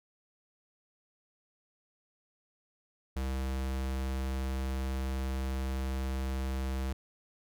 square tone, 65.9 Hz, C2, 13 cents sharp, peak -32 dBFS, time 3.16-6.93 s, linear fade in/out 5 ms, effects none

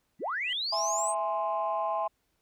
sine tone with exponential growth, 1975.5 Hz, B6, in tune, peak -30 dBFS, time 0.19-0.53 s, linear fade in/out 2 ms, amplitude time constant 72 ms
sine linear sweep, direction up, 131 to 8650 Hz, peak -29 dBFS, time 0.19-1.15 s, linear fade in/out 50 ms
sine chord, E augmented, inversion none, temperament equal, 659.3 / 830.6 / 1046.5 Hz, E5 / G#5 / B#5, 0 / 0 / 0 cents, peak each -31 dBFS, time 0.72-2.08 s, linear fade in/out 10 ms
effects tanh soft clip ceiling -20 dBFS + pink hiss -75 dBFS RMS until 2.41 s

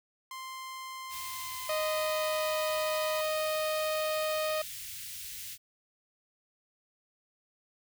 sawtooth tone with pitch glide, 1046.5 to 996.4 Hz, C6 to B5, 0 to +15 cents, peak -36 dBFS, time 0.31-3.21 s, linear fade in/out 2 ms, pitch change -85 cents, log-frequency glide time 1.2-2.57 s
white band-stop noise, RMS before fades -42 dBFS, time 1.09-5.58 s, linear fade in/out 50 ms, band 140 to 2000 Hz, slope 24 dB/octave
harmonic tone, 621 Hz, D#5, 3 cents flat, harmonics 1 / 2 / 3 / 4 / 5 / 6 / 7 / 8, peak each -30 / -37 / -43 / -41 / -45 / -47 / -46 / -49 dBFS, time 1.69-4.62 s, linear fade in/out 5 ms
effects none

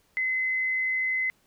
sine tone, 2043 Hz, C7, 42 cents flat, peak -24 dBFS, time 0.17-1.3 s, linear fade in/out 0 ms, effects pink hiss -66 dBFS RMS until 1.46 s

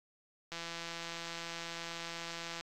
click train, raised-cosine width 0.2 ms, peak -24 dBFS, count 352, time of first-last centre 0.52-2.609 s, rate 168 Hz, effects AAC 64 kbps

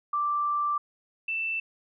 sine tone pair in turn, 1174.7 / 2662 Hz, D6 / E7, 0 / +16 cents, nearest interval octave + major second, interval 1416 cents, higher second, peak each -24 / -27 dBFS, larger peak first, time 0.13-0.78 / 1.28-1.6 s, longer first, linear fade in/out 5 ms, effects none

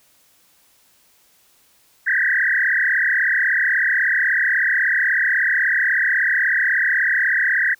sine tone with frequency modulation, 1760 Hz, A6, in tune, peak -15 dBFS, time 2.06-7.75 s, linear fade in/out 20 ms, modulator 36.3 Hz, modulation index 6, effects white hiss -57 dBFS RMS until 7.79 s

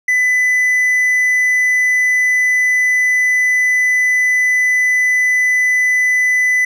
triangle tone, 2000 Hz, B6, 21 cents sharp, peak -9 dBFS, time 0.08-6.65 s, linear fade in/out 5 ms, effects none

